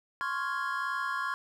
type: chord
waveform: triangle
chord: Db major seventh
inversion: third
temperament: equal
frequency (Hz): 1046.5 / 1108.7 / 1396.9 / 1661.2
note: C6 / Db6 / F6 / Ab6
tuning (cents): 0 / 0 / 0 / 0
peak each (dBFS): -34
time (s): 0.21-1.34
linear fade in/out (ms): 0
effects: none